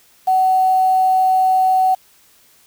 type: tone with quantisation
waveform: sine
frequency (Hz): 751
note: F#5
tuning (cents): +26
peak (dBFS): -11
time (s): 0.27-1.95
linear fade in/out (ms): 10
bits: 6
effects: white hiss -52 dBFS RMS until 2.66 s